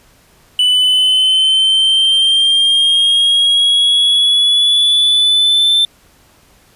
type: linear sweep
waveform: triangle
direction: up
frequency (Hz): 2979 to 3555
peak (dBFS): -7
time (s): 0.59-5.85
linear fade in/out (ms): 2
effects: pink hiss -49 dBFS RMS until 6.75 s + resampled to 32000 Hz